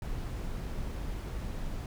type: noise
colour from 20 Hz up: brown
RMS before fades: -36 dBFS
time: 0.02-1.86 s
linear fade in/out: 2 ms
effects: none